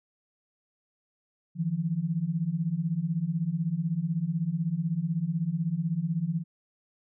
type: beating tone pair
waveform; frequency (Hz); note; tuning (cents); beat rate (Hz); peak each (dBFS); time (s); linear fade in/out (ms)
sine; 155.56 / 171.56; D#3 / F3; 0 / -31; 16; -30 / -28; 1.55-6.44; 50
effects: none